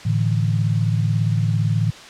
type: chord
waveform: sine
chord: A suspended fourth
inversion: none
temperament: equal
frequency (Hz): 110 / 146.83 / 164.81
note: A2 / D3 / E3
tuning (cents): 0 / 0 / 0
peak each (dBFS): -18 / -23 / -23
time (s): 0.05-1.91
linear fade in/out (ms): 10
effects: white hiss -39 dBFS RMS until 2.09 s + low-pass 5000 Hz 12 dB/octave